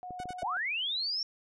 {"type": "tone", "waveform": "sine", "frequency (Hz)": 727, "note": "F#5", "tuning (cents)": -31, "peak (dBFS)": -39, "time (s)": [0.03, 0.57], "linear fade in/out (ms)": 0}
{"type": "clicks", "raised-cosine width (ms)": 2, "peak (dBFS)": -31, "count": 5, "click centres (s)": [0.107, 0.201, 0.256, 0.306, 0.431]}
{"type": "tone bursts", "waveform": "sawtooth", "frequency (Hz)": 740, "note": "F#5", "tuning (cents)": 0, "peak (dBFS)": -38, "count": 3, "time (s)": [0.19, 0.43], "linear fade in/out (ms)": 5, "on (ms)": 48, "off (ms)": 48}
{"type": "linear sweep", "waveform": "sine", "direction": "up", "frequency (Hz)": [619, 5530], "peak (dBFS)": -30, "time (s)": [0.42, 1.23], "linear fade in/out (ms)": 2}
{"effects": ["resampled to 24000 Hz"]}